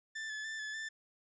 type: tone with vibrato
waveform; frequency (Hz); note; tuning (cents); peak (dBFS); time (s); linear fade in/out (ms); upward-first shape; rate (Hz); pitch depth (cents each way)
40% pulse; 1747; A6; -13; -38; 0.15-0.89; 10; square; 3.4; 22
effects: resampled to 16000 Hz